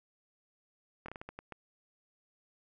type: slowing click train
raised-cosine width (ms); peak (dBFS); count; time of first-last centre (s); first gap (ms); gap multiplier
0.5; -28; 8; 1.06-1.523; 24; 1.33
effects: none